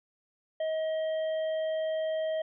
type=harmonic tone; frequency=634 Hz; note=D#5; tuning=32 cents sharp; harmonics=1 / 3 / 5; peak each=-28 / -46 / -47 dBFS; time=0.6-2.42 s; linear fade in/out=5 ms; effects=none